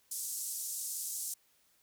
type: band-pass noise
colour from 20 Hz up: pink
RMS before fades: -39 dBFS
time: 0.11-1.34 s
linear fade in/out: 5 ms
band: 6600 to 13000 Hz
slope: 24 dB/octave
effects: white hiss -70 dBFS RMS until 1.82 s